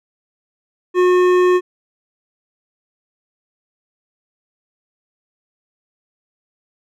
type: tone with hard clipping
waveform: triangle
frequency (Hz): 362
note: F#4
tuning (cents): -38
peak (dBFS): -12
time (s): 0.94-1.61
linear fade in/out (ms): 50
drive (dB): 16
effects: none